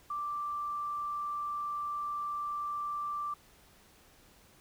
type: tone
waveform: sine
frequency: 1174.7 Hz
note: D6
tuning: in tune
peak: -33 dBFS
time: 0.1-3.34 s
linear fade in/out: 5 ms
effects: pink hiss -61 dBFS RMS until 4.6 s